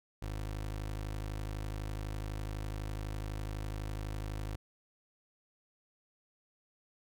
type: tone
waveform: 25% pulse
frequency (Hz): 52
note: G#1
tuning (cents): +3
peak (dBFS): -33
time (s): 0.22-4.56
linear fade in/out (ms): 5
effects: none